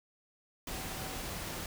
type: tone in noise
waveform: sine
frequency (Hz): 760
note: F#5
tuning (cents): +46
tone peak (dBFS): -50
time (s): 0.72-1.22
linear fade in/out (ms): 2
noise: pink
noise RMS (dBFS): -40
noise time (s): 0.67-1.66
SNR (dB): -13
effects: none